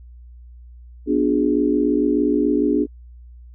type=chord; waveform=sine; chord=B diminished seventh; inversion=none; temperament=equal with one note detuned; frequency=246.9 / 293.7 / 358.4 / 415.3 Hz; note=B3 / D4 / F4 / Ab4; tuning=0 / 0 / +45 / 0 cents; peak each=-22 / -18 / -24 / -22 dBFS; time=1.06-2.87 s; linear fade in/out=50 ms; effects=added 60 Hz sine -39 dBFS peak until 3.54 s